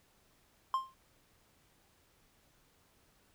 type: tone with exponential decay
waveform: triangle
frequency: 1055 Hz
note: C6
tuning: 14 cents sharp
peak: -24 dBFS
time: 0.74-0.94 s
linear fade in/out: 1 ms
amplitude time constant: 43 ms
effects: pink hiss -69 dBFS RMS until 3.34 s